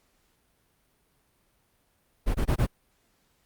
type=noise bursts; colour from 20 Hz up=brown; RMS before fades=-23 dBFS; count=4; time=2.26-2.668 s; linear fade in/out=20 ms; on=87 ms; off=20 ms; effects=pink hiss -69 dBFS RMS until 3.45 s + Opus 48 kbps